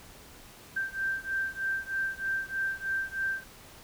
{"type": "beating tone pair", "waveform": "sine", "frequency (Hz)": [1568, 1571.2], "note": ["G6", "G6"], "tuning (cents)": [0, 4], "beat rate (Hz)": 3.2, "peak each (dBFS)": [-32, -33], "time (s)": [0.76, 3.44], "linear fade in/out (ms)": 10, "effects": ["pink hiss -51 dBFS RMS until 3.83 s"]}